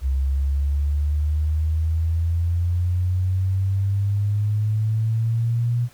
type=exponential sweep; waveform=sine; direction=up; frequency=66.1 to 121.2 Hz; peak=-18 dBFS; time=0.01-5.89 s; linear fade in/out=50 ms; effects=pink hiss -52 dBFS RMS until 5.93 s